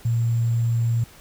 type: tone with sample-and-hold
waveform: sine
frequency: 116.54 Hz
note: A#2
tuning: in tune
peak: -18 dBFS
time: 0.05-1.04 s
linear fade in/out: 5 ms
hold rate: 7350 Hz
effects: pink hiss -48 dBFS RMS until 1.2 s